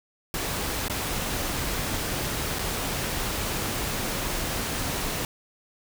pink noise with dropouts, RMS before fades -29 dBFS, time 0.34-5.25 s, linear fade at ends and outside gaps 1 ms, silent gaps 0.882-0.898 / 2.587-2.592 s, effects none

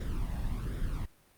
brown noise with flanger, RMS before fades -33 dBFS, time 0-1.06 s, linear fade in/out 10 ms, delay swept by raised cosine 0.56 to 1.14 ms, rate 1.3 Hz, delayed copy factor +0.65, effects pink hiss -64 dBFS RMS until 1.37 s + Opus 48 kbps

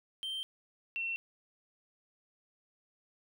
triangle / sine tone pair in turn, 3136 / 2709 Hz, G7 / E7, 0 / +47 cents, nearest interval minor third, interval 253 cents, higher first, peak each -34 / -33 dBFS, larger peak second, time 0.23-0.43 / 0.96-1.16 s, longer neither, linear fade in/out 0 ms, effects none

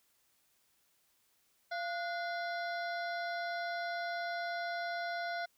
harmonic tone with a mistuned harmonic, 689 Hz, F5, 24 cents flat, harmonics 1 / 2 / 3 / 5 / 6 / 7 / 8, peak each -37 / -40 / -47 / -53 / -50 / -56 / -56 dBFS, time 1.71-5.46 s, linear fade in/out 10 ms, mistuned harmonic 2, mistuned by +100 cents, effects white hiss -73 dBFS RMS until 5.57 s

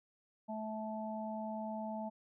harmonic tone, 217.6 Hz, A3, 19 cents flat, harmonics 1 / 3 / 4, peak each -41 / -43 / -44 dBFS, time 0.48-2.1 s, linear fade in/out 20 ms, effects none

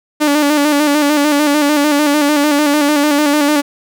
sawtooth tone with vibrato, 293.7 Hz, D4, in tune, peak -6 dBFS, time 0.2-3.62 s, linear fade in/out 20 ms, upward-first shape square, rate 6.7 Hz, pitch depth 45 cents each way, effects none

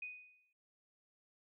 sine tone with exponential decay, 2489 Hz, D#7, in tune, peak -40 dBFS, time 0.02-0.53 s, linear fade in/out 5 ms, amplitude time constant 110 ms, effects none

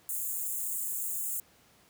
white high-pass noise, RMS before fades -34 dBFS, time 0.09-1.4 s, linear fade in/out 2 ms, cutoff 6800 Hz, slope 96 dB/octave, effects pink hiss -62 dBFS RMS until 1.89 s + high-pass 80 Hz 12 dB/octave

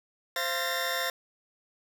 20% pulse tone cluster, 523 / 687 / 1778 / 1851 Hz, C5 / F5 / A6 / A#6, -1 / -29 / +18 / -13 cents, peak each -29 dBFS, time 0.36-1.1 s, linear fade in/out 2 ms, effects none

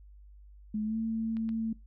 sine tone with pitch glide, 213.5 to 224 Hz, G#3 to A3, +48 to +31 cents, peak -29 dBFS, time 0.74-1.73 s, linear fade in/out 5 ms, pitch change +83 cents, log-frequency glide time 0.84-0.97 s
clicks, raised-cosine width 0.3 ms, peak -35 dBFS, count 2, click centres 1.369 / 1.491 s
effects noise-tail reverb RT60 0.2 s tail -23 dB re dry + added 50 Hz sine -50 dBFS peak until 1.86 s

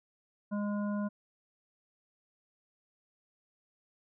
harmonic tone, 205.7 Hz, G#3, 16 cents flat, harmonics 1 / 3 / 5 / 7, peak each -31 / -41 / -45 / -48 dBFS, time 0.51-1.09 s, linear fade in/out 20 ms, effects none

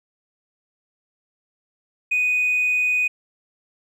triangle tone with hard clipping, 2488 Hz, D#7, 1 cent flat, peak -17 dBFS, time 2.11-3.08 s, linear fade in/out 10 ms, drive 2 dB, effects none

